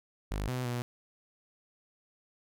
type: tone with pitch steps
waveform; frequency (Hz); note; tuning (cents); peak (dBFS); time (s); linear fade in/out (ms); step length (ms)
sawtooth; 50.6 / 126.4 / 121.6; G#1 / B2 / B2; -44 / +41 / -26; -28; 0.31-0.82; 0; 170
effects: none